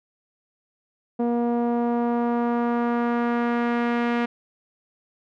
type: tone with low-pass filter sweep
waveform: sawtooth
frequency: 237.7 Hz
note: A#3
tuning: 34 cents sharp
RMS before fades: -23 dBFS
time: 1.19-4.26 s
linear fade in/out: 10 ms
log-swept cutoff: 640 to 2200 Hz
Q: 1.3
effects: none